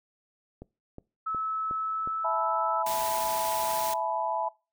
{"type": "click train", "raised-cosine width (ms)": 2, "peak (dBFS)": -28, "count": 5, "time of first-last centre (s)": [0.62, 2.075], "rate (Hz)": 2.75}
{"type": "tone with pitch glide", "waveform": "sine", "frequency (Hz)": [1300, 1312.8], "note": ["E6", "E6"], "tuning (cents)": [-24, -8], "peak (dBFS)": -28, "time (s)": [1.26, 2.83], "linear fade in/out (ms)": 10, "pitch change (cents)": 16, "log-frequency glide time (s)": [1.77, 2.33]}
{"type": "chord", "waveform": "sine", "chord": "E suspended fourth", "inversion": "none", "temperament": "equal with one note detuned", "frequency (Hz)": [659.3, 861.4, 987.8], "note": ["E5", "A5", "B5"], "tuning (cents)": [0, -37, 0], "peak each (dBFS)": -31, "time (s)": [2.24, 4.49], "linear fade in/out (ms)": 10}
{"type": "noise", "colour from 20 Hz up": "white", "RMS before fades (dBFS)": -35, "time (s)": [2.86, 3.94], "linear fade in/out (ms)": 5}
{"effects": ["noise-tail reverb RT60 0.3 s tail -23 dB re dry"]}